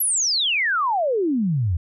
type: exponential sweep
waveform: sine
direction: down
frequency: 12000 to 78.9 Hz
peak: -18 dBFS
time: 0-1.77 s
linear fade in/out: 5 ms
effects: none

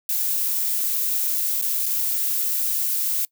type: noise with dropouts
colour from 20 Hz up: violet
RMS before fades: -23 dBFS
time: 0.09-3.25 s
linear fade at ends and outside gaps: 1 ms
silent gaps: 1.614-1.622 / 1.858-1.863 s
effects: noise-tail reverb RT60 0.1 s tail -24 dB re dry

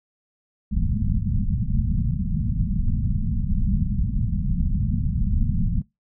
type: low-pass noise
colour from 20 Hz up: pink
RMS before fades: -22 dBFS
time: 0.71-5.82 s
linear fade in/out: 10 ms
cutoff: 230 Hz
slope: 96 dB/octave
effects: noise-tail reverb RT60 0.2 s tail -23 dB re dry

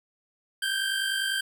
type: tone pair together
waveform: 25% pulse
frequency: 1550 / 1600 Hz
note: G6 / G6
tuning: -20 / +35 cents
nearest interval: minor second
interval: 55 cents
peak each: -25 dBFS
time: 0.62-1.41 s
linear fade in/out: 5 ms
effects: none

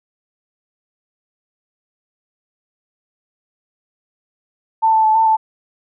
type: tone with pitch steps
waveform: sine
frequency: 890 / 881 / 870 / 893 / 879 Hz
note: A5 / A5 / A5 / A5 / A5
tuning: +20 / +2 / -20 / +25 / -2 cents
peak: -10 dBFS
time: 4.82-5.37 s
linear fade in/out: 20 ms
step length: 110 ms
effects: none

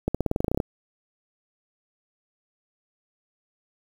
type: accelerating click train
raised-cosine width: 2 ms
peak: -10 dBFS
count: 13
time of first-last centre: 0.08-0.602 s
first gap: 66 ms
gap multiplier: 0.92
effects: 7-bit

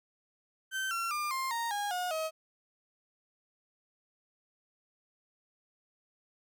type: tone with pitch steps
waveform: 35% pulse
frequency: 1546 / 1361.5 / 1199 / 1055.9 / 929.9 / 819 / 721.2 / 635.2 Hz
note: G6 / F6 / D6 / C6 / A#5 / G#5 / F#5 / D#5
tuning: -24 / -44 / +36 / +15 / -5 / -24 / -45 / +36 cents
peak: -30 dBFS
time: 0.71-2.31 s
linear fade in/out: 50 ms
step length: 200 ms
effects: none

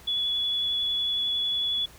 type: tone with vibrato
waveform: sine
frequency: 3406 Hz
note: G#7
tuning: 43 cents sharp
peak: -24 dBFS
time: 0.07-1.86 s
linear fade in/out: 10 ms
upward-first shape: sine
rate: 11 Hz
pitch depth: 12 cents each way
effects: added 60 Hz sine -56 dBFS peak until 1.98 s + pink hiss -51 dBFS RMS until 1.98 s

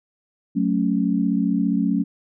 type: chord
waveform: sine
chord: F# minor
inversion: none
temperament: equal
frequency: 185 / 220 / 277.2 Hz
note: F#3 / A3 / C#4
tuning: 0 / 0 / 0 cents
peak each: -22 dBFS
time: 0.55-2.04 s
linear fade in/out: 20 ms
effects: none

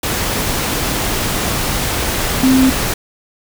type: tone in noise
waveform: sine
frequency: 261.6 Hz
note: C4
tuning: in tune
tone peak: -8 dBFS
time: 2.43-2.7 s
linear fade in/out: 5 ms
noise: pink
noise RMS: -18 dBFS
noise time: 0.03-2.94 s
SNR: +7 dB
effects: none

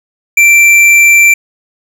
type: tone with tanh clipping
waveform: sine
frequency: 2349 Hz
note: D7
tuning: in tune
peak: -4 dBFS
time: 0.37-1.34 s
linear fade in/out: 5 ms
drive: 12 dB
effects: none

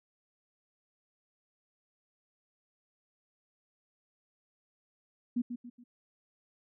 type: tone with echo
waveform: sine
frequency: 242.1 Hz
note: B3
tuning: 34 cents flat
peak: -27 dBFS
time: 5.36-5.42 s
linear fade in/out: 10 ms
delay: 140 ms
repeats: 3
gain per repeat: -8 dB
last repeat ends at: 5.84 s
effects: none

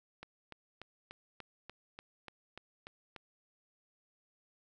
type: click train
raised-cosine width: 0.3 ms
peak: -30 dBFS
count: 11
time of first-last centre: 0.23-3.163 s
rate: 3.41 Hz
effects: none

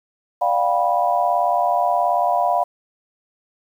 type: chord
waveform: sine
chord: G dominant seventh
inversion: second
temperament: just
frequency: 588 / 705.6 / 784 / 980 Hz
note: D5 / F5 / G5 / B5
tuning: +2 / +18 / 0 / -14 cents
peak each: -24 / -18 / -24 / -22 dBFS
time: 0.41-2.64 s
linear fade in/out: 10 ms
effects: 8-bit

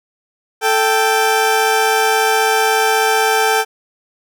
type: tone pair together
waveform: 20% pulse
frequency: 440 / 783.7 Hz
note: A4 / G5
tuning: 0 / -1 cents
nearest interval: minor seventh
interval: 999 cents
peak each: -10 dBFS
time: 0.61-3.65 s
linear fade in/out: 50 ms
effects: none

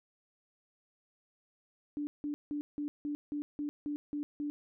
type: tone bursts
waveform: sine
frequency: 293.1 Hz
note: D4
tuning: 3 cents flat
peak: -33 dBFS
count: 10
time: 1.97-4.5 s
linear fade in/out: 0 ms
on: 100 ms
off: 170 ms
effects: none

